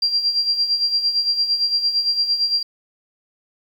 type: tone with tremolo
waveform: sine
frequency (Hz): 4749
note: D8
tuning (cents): +18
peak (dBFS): -14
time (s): 0.02-2.63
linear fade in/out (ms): 5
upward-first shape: sine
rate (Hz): 8.8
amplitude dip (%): 65
effects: 8-bit